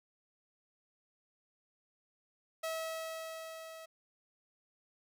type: tone with level ramp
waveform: sawtooth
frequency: 646 Hz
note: E5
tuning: 35 cents flat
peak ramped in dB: -31 to -44 dBFS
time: 2.63-3.86 s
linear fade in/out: 10 ms
effects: none